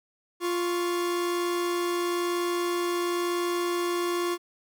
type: tone pair together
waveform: 45% pulse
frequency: 349.2 / 1108.6 Hz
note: F4 / C#6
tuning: 0 / 0 cents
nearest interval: octave + minor sixth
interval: 2000 cents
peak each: -26 / -34 dBFS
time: 0.4-4.38 s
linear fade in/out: 50 ms
effects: none